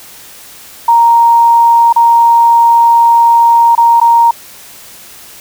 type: tone with dropouts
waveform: sine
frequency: 932.3 Hz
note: A#5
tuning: in tune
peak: -3 dBFS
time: 0.88-4.31 s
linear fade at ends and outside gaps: 5 ms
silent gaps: 1.927-1.961 / 3.752-3.777 / 4.001-4.013 s
effects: white hiss -34 dBFS RMS until 5.4 s